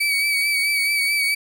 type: tone with vibrato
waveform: 35% pulse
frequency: 2278 Hz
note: C#7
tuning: 47 cents sharp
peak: -16 dBFS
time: 0-1.35 s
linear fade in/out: 10 ms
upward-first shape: sine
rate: 4.6 Hz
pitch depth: 33 cents each way
effects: none